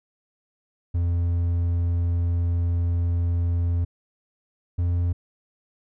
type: tone pair in turn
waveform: triangle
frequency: 86.1 / 87.1 Hz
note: F2 / F2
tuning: -24 / -4 cents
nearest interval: unison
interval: 20 cents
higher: second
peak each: -18 dBFS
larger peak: neither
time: 0.94-3.85 / 4.78-5.13 s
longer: first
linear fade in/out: 10 ms
effects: none